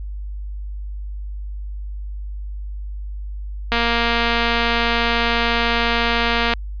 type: click train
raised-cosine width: 0.3 ms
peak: -3 dBFS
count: 660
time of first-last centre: 3.72-6.536 s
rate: 234 Hz
effects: added 50 Hz sine -26 dBFS peak until 6.8 s + resampled to 11025 Hz